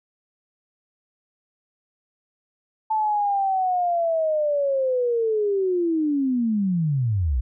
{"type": "linear sweep", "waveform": "sine", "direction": "down", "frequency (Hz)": [880, 55], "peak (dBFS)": -19, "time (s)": [2.9, 7.41], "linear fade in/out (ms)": 10, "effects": []}